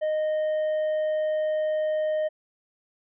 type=tone; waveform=triangle; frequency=618 Hz; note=D#5; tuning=12 cents flat; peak=-21 dBFS; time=0.01-2.29 s; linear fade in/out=20 ms; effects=resampled to 8000 Hz